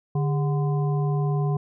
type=harmonic tone with a mistuned harmonic; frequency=146.8 Hz; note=D3; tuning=in tune; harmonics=1 / 3 / 5 / 7; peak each=-21 / -31 / -35 / -38 dBFS; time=0.15-1.57 s; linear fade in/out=5 ms; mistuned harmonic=3; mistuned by=-140 cents; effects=none